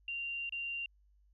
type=tone with dropouts; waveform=sine; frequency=2773 Hz; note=F7; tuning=13 cents flat; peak=-36 dBFS; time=0.08-0.86 s; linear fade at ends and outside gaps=2 ms; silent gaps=0.494-0.523 s; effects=added 50 Hz sine -64 dBFS peak until 1.33 s